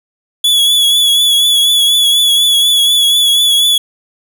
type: tone with vibrato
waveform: 45% pulse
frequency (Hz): 3399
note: G#7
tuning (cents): +39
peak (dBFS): -7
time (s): 0.44-3.78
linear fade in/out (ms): 5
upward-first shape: triangle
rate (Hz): 4.1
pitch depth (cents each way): 43
effects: none